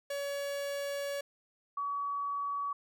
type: tone pair in turn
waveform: 45% pulse / sine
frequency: 565 / 1134.9 Hz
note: C#5 / C#6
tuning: +33 / +40 cents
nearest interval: octave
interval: 1207 cents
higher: second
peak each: -34 / -32 dBFS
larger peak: second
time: 0.1-1.21 / 1.77-2.73 s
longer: first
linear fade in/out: 5 ms
effects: none